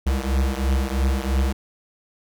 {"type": "beating tone pair", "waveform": "square", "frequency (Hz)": [65.3, 68.3], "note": ["C2", "C#2"], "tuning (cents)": [-3, -25], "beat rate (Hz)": 3, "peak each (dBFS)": [-22, -24], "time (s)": [0.06, 1.53], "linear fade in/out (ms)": 10, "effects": []}